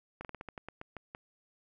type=slowing click train; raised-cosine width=0.5 ms; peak=-27 dBFS; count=11; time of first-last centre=0.21-1.149 s; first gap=38 ms; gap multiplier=1.19; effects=none